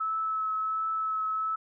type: tone with vibrato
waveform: sine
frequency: 1300 Hz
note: E6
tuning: 24 cents flat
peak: -27 dBFS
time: 0-1.56 s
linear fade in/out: 10 ms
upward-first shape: triangle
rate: 1.4 Hz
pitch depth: 15 cents each way
effects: none